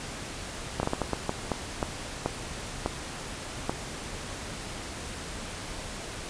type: slowing click train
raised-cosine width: 1 ms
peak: -12 dBFS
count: 12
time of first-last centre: 0.8-3.695 s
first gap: 31 ms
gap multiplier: 1.39
effects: pink hiss -38 dBFS RMS until 6.29 s + resampled to 22050 Hz